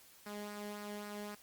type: tone with flanger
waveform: sawtooth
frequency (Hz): 207.1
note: G#3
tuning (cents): -5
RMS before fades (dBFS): -45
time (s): 0.26-1.35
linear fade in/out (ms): 5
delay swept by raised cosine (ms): 0.29 to 0.82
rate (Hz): 3.7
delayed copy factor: -0.5
effects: white hiss -61 dBFS RMS until 1.42 s + Opus 48 kbps